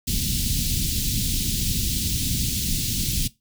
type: band-stop noise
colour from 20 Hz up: pink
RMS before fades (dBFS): -24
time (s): 0.07-3.28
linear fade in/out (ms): 10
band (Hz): 240 to 3300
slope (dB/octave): 24
effects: noise-tail reverb RT60 0.2 s tail -19 dB re dry